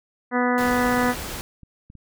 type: harmonic tone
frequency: 246.9 Hz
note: B3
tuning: in tune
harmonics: 1 / 2 / 3 / 4 / 5 / 6 / 7 / 8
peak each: -22 / -25 / -27 / -28 / -29 / -30 / -30 / -31 dBFS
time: 0.31-1.15 s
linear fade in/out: 50 ms
type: noise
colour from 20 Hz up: pink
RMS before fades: -32 dBFS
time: 0.58-1.41 s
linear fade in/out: 0 ms
type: clicks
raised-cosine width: 5 ms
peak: -32 dBFS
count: 7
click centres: 1.068 / 1.114 / 1.22 / 1.395 / 1.633 / 1.901 / 1.953 s
effects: none